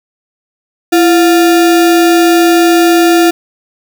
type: tone with sample-and-hold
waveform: sine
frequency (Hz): 337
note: E4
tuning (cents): +38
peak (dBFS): -4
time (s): 0.92-3.31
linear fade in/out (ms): 10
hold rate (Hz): 1050
effects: none